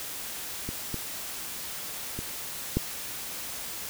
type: clicks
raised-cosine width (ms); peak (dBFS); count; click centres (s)
3; -20 / -19 / -21 / -11; 4; 0.69 / 0.943 / 2.19 / 2.77
effects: white hiss -37 dBFS RMS until 3.89 s